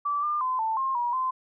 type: tone with pitch steps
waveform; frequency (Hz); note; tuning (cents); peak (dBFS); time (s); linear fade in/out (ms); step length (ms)
sine; 1160 / 1199 / 1025 / 887 / 1064 / 960 / 1034; D6 / D6 / C6 / A5 / C6 / B5 / C6; -22 / +36 / -36 / +14 / +29 / -49 / -21; -24; 0.05-1.31; 10; 180
effects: none